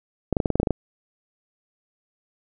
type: clicks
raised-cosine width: 2 ms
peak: -7 dBFS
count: 10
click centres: 0.327 / 0.368 / 0.402 / 0.458 / 0.503 / 0.556 / 0.6 / 0.631 / 0.672 / 0.707 s
effects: none